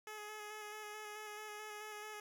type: tone with vibrato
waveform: 10% pulse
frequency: 423.5 Hz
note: G#4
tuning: 34 cents sharp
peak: -38 dBFS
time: 0.07-2.2 s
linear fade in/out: 2 ms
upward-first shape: square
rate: 4.6 Hz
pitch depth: 18 cents each way
effects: none